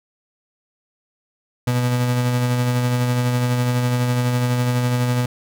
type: tone with tremolo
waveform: 35% pulse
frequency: 123.47 Hz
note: B2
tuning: in tune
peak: -14 dBFS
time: 1.67-5.26 s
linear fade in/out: 5 ms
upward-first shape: sine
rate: 12 Hz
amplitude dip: 30%
effects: none